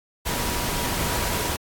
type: tone in noise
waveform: sine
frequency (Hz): 962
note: B5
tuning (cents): -46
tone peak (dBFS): -35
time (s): 0.25-1.57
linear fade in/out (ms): 20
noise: pink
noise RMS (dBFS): -26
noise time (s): 0.25-1.57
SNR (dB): -12
effects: AAC 64 kbps